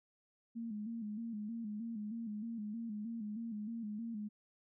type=tone with vibrato; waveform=sine; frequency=220 Hz; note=A3; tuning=in tune; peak=-39 dBFS; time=0.55-4.29 s; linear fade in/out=20 ms; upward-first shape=square; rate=3.2 Hz; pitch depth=81 cents each way; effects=none